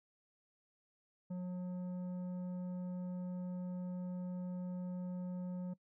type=tone with tanh clipping; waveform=sine; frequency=180.6 Hz; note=F#3; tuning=42 cents flat; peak=-40 dBFS; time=1.3-5.74 s; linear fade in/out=10 ms; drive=9 dB; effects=noise-tail reverb RT60 0.1 s tail -22 dB re dry